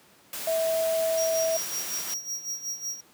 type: noise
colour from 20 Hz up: white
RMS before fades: -35 dBFS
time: 0.33-2.14 s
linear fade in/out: 2 ms
type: tone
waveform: sine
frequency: 651 Hz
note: E5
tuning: 22 cents flat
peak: -23 dBFS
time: 0.47-1.57 s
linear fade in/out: 5 ms
type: tone with tremolo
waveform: square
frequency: 5680 Hz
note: F8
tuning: 28 cents sharp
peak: -29 dBFS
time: 1.17-3.01 s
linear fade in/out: 10 ms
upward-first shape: sine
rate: 5.4 Hz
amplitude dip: 75%
effects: pink hiss -57 dBFS RMS until 3.13 s + high-pass 150 Hz 12 dB/octave